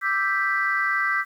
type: chord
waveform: sine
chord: E minor seventh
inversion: third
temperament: equal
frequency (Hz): 1174.7 / 1318.5 / 1568 / 1975.5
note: D6 / E6 / G6 / B6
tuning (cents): 0 / 0 / 0 / 0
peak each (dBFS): -27 / -29 / -24 / -24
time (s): 0.01-1.25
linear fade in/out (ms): 50
effects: tanh soft clip ceiling -11 dBFS + 9-bit